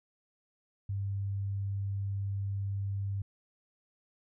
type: tone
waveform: sine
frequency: 99 Hz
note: G2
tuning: 18 cents sharp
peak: -31 dBFS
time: 0.89-3.22 s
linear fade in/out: 5 ms
effects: none